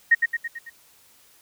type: tone with echo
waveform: sine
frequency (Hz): 1864.7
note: A#6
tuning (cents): 0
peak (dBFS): -11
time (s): 0.11-0.15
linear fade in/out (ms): 10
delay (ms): 110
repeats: 5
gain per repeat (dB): -5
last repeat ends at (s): 0.7
effects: white hiss -56 dBFS RMS until 1.41 s